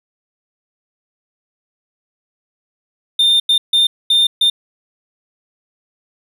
triangle tone bursts at uneven times, 3614 Hz, A7, 46 cents sharp, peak -8 dBFS, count 5, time 3.19-3.4 / 3.49-3.58 / 3.73-3.87 / 4.1-4.27 / 4.41-4.5 s, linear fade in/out 5 ms, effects none

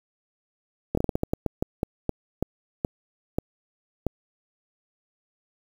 slowing click train, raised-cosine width 2 ms, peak -10 dBFS, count 16, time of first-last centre 0.95-4.067 s, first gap 24 ms, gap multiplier 1.27, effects 7-bit

